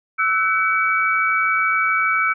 sine tone cluster, 1315 / 1502 / 2278 Hz, E6 / F#6 / C#7, -5 / +26 / +47 cents, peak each -19 / -22 / -20 dBFS, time 0.18-2.34 s, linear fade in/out 20 ms, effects none

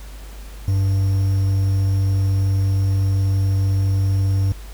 triangle tone with quantisation, 97 Hz, G2, 18 cents flat, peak -13 dBFS, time 0.68-4.52 s, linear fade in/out 0 ms, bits 7, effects added 50 Hz sine -33 dBFS peak until 4.73 s + pink hiss -44 dBFS RMS until 4.73 s

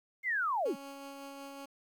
sine linear sweep, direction down, 2159 to 160 Hz, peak -29 dBFS, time 0.23-0.76 s, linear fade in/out 50 ms
15% pulse tone with tremolo, 277.2 Hz, C#4, in tune, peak -37 dBFS, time 0.65-1.66 s, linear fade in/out 10 ms, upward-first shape sine, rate 5.4 Hz, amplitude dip 25%
effects 11-bit

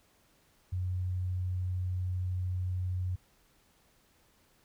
sine tone, 91.3 Hz, F#2, 23 cents flat, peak -30 dBFS, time 0.72-3.16 s, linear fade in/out 10 ms, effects pink hiss -67 dBFS RMS until 4.64 s

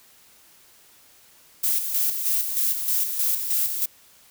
violet noise with tremolo, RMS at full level -22 dBFS, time 1.63-3.86 s, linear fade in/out 10 ms, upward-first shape square, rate 3.2 Hz, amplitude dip 50%, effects white hiss -54 dBFS RMS until 4.3 s

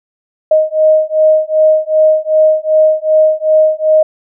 sine beating tone pair, 622.3 / 624.9 Hz, D#5 / D#5, 0 / +7 cents, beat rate 2.6 Hz, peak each -10 dBFS, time 0.51-4.03 s, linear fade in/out 5 ms, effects none

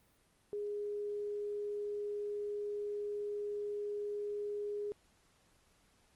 sine tone, 413 Hz, G#4, 10 cents flat, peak -36 dBFS, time 0.53-4.92 s, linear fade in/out 0 ms, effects pink hiss -70 dBFS RMS until 6.15 s + Opus 32 kbps

